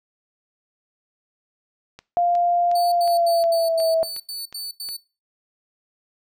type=click train; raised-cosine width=0.2 ms; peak=-23 dBFS; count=9; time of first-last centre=1.99-4.889 s; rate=2.76 Hz
type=tone with pitch glide; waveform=sine; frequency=698.5 to 651.7 Hz; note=F5 to E5; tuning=0 to -20 cents; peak=-16 dBFS; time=2.17-4.03 s; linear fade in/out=0 ms; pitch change=-120 cents; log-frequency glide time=2.91-3.87 s
type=tone bursts; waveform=sawtooth; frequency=4499 Hz; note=C#8; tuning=25 cents sharp; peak=-26 dBFS; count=9; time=2.75-4.968 s; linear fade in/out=5 ms; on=170 ms; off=86 ms
effects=noise-tail reverb RT60 0.3 s tail -20 dB re dry